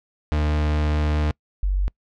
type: tone pair in turn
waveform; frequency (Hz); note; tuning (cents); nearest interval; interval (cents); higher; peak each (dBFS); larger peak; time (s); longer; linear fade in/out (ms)
40% pulse / sine; 75.4 / 47.5; D2 / F#1; +46 / +46; minor sixth; 800; first; -18; neither; 0.32-1.31 / 1.63-1.88; first; 0
effects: noise-tail reverb RT60 0.1 s tail -26 dB re dry + low-pass 4000 Hz 12 dB/octave